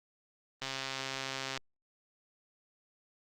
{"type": "click train", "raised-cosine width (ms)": 0.2, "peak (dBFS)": -19, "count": 129, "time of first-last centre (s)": [0.62, 1.575], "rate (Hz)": 134, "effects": ["Opus 24 kbps"]}